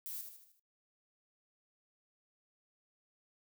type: noise with echo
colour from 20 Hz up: violet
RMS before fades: -43 dBFS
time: 0.06-0.21 s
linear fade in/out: 0 ms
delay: 77 ms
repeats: 5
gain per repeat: -6 dB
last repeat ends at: 0.595 s
effects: noise-tail reverb RT60 0.2 s tail -24 dB re dry